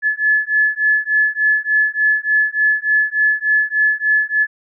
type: beating tone pair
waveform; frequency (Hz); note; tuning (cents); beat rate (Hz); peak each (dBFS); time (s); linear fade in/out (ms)
sine; 1717 / 1720.4; A6 / A6; -43 / -39; 3.4; -16; 0.02-4.47; 50
effects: none